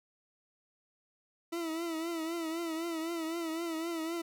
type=tone with vibrato; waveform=40% pulse; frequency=329.6 Hz; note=E4; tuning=in tune; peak=-33 dBFS; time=1.52-4.22 s; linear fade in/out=10 ms; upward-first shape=triangle; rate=3.9 Hz; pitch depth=80 cents each way; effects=none